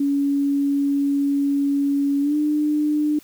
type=tone with pitch glide; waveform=sine; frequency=281.5 to 300 Hz; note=C#4 to D4; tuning=+27 to +37 cents; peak=-17 dBFS; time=0-3.19 s; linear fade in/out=5 ms; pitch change=+110 cents; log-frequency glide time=2.21-2.36 s; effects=white hiss -50 dBFS RMS until 3.23 s